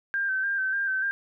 sine tone with vibrato, 1568 Hz, G6, in tune, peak -24 dBFS, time 0.14-1.11 s, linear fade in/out 0 ms, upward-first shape square, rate 3.4 Hz, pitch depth 33 cents each way, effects none

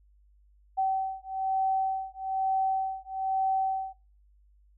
sine beating tone pair, 766 / 767.1 Hz, G5 / G5, -40 / -38 cents, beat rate 1.1 Hz, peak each -29 dBFS, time 0.77-3.94 s, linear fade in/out 20 ms, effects noise-tail reverb RT60 0.4 s tail -26 dB re dry + added 50 Hz sine -58 dBFS peak until 4.77 s

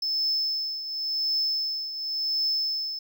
triangle tone with tremolo, 5250 Hz, E8, 8 cents flat, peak -21 dBFS, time 0.02-2.99 s, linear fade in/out 5 ms, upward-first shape triangle, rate 0.92 Hz, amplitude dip 70%, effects none

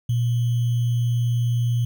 sine tone with sample-and-hold, 119.4 Hz, A#2, 42 cents sharp, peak -18 dBFS, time 0.09-1.85 s, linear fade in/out 5 ms, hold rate 3150 Hz, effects none

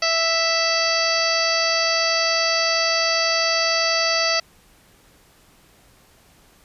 harmonic tone with a mistuned harmonic, 659.3 Hz, E5, in tune, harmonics 1 / 2 / 3 / 4 / 5 / 6 / 7 / 8 / 9, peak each -24 / -26 / -26 / -27 / -34 / -33 / -22 / -29 / -30 dBFS, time 0.02-4.4 s, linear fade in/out 5 ms, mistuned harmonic 5, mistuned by -18 cents, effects pink hiss -54 dBFS RMS until 6.64 s + resampled to 32000 Hz

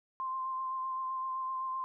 sine tone with vibrato, 1046.5 Hz, C6, in tune, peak -33 dBFS, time 0.2-1.84 s, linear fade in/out 0 ms, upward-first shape sine, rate 7.8 Hz, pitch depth 17 cents each way, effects none

